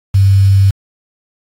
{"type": "tone with quantisation", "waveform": "sine", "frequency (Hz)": 97.6, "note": "G2", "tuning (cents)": -7, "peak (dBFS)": -5, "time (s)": [0.14, 0.71], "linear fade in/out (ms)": 10, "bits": 5, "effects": ["AAC 48 kbps"]}